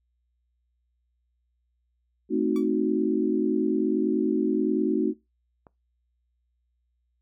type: chord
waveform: sine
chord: A diminished seventh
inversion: none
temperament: equal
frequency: 220 / 261.6 / 311.1 / 370 Hz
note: A3 / C4 / Eb4 / Gb4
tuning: 0 / 0 / 0 / 0 cents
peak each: -28 / -28 / -26 / -26 dBFS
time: 2.29-5.14 s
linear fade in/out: 50 ms
type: tone with exponential decay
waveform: sawtooth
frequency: 1148 Hz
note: D6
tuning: 40 cents flat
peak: -35 dBFS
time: 2.56-2.69 s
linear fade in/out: 1 ms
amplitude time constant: 28 ms
type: click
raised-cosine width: 1 ms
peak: -35 dBFS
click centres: 5.668 s
effects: noise-tail reverb RT60 0.2 s tail -21 dB re dry + added 60 Hz sine -70 dBFS peak until 7.21 s